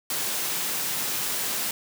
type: high-pass noise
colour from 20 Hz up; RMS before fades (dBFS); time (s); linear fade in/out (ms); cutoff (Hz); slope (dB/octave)
white; -28; 0.1-1.71; 2; 110; 96
effects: none